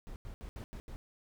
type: noise bursts at uneven times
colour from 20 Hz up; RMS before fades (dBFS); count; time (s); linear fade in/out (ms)
brown; -44; 6; 0.07-0.16 / 0.25-0.34 / 0.41-0.49 / 0.56-0.64 / 0.73-0.8 / 0.88-0.96; 0
effects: none